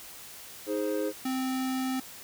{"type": "chord", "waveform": "triangle", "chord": "Ab major", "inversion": "second", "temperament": "equal with one note detuned", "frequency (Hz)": [313.7, 415.3, 523.3], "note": ["Eb4", "Ab4", "C5"], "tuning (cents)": [14, 0, 0], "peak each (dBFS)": -30, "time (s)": [0.66, 1.13], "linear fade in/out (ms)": 50}
{"type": "tone", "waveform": "square", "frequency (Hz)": 260.4, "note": "C4", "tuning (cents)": -8, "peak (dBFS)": -29, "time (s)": [1.25, 2], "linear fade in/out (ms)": 5}
{"effects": ["white hiss -46 dBFS RMS until 2.23 s"]}